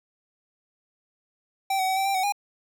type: tone with pitch steps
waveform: square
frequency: 777 / 753 / 759 / 775 / 788 / 751 / 814 Hz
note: G5 / F#5 / F#5 / G5 / G5 / F#5 / G#5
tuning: -16 / +30 / +44 / -20 / +9 / +26 / -35 cents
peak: -23 dBFS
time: 1.7-2.323 s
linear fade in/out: 5 ms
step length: 89 ms
effects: none